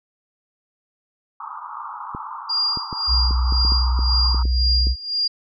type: band-pass noise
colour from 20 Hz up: white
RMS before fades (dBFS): -33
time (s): 1.4-4.43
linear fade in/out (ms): 5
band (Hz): 850 to 1300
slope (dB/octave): 96
type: clicks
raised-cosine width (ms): 3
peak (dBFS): -18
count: 11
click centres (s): 2.149 / 2.773 / 2.928 / 3.309 / 3.524 / 3.65 / 3.721 / 3.991 / 4.346 / 4.454 / 4.87
type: tone with tremolo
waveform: sine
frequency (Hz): 4809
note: D8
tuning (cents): +40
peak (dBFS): -17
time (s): 2.49-5.28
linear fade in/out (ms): 10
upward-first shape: sine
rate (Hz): 1.9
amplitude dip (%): 85
type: tone with vibrato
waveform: sine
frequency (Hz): 61.74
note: B1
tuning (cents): 0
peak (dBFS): -16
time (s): 3.07-4.96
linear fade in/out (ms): 50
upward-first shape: square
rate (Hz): 19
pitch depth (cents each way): 58
effects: none